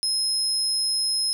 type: tone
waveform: 35% pulse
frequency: 5140 Hz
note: E8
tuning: 45 cents flat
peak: -19 dBFS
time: 0.03-1.33 s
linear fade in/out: 0 ms
effects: none